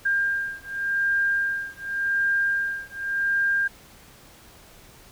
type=beating tone pair; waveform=sine; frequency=1600 / 1600.88 Hz; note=G6 / G6; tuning=+35 / +36 cents; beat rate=0.88 Hz; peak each=-25 dBFS; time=0.05-3.68 s; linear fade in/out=10 ms; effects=pink hiss -50 dBFS RMS until 5.11 s